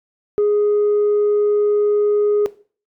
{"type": "tone", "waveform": "sine", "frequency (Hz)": 415.3, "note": "G#4", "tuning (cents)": 0, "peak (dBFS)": -11, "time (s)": [0.38, 2.46], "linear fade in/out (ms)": 0, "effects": ["noise-tail reverb RT60 0.4 s tail -18 dB re dry", "tanh soft clip ceiling -11 dBFS"]}